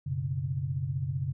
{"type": "chord", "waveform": "sine", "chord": "F# suspended fourth", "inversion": "none", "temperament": "just", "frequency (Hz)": [92.5, 123.33, 138.75], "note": ["F#2", "B2", "C#3"], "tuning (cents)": [0, -2, 2], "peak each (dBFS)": [-36, -34, -31], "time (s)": [0.06, 1.33], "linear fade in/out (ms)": 10, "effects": []}